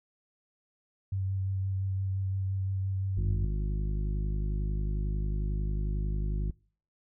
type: tone with vibrato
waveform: sine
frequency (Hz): 96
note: G2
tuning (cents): -36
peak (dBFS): -28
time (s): 1.12-3.45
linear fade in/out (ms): 5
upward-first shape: sine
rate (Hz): 5.8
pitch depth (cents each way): 16
type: harmonic tone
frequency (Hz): 51.1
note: G#1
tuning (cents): -27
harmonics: 1 / 2 / 3 / 4 / 5 / 6 / 7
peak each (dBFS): -28 / -38 / -37 / -44 / -52 / -53 / -48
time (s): 3.17-6.51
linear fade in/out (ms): 5
effects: noise-tail reverb RT60 0.5 s tail -26 dB re dry